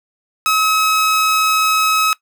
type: tone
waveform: sawtooth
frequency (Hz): 1281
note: E6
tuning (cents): -50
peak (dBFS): -9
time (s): 0.46-2.13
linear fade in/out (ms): 0
effects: noise-tail reverb RT60 0.1 s tail -20 dB re dry